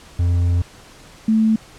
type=tone pair in turn; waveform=triangle / sine; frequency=87.31 / 220 Hz; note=F2 / A3; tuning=0 / 0 cents; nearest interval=octave + major third; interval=1600 cents; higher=second; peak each=-12 dBFS; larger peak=neither; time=0.19-0.62 / 1.28-1.56 s; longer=first; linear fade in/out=5 ms; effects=pink hiss -44 dBFS RMS until 1.78 s + low-pass 9000 Hz 12 dB/octave